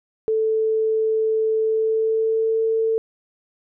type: tone with pitch glide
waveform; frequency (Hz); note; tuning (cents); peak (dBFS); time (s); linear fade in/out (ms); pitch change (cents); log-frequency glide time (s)
sine; 440 to 446.9; A4 to A4; 0 to +27; -17; 0.28-2.98; 0; +27; 1.61-2.61
effects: none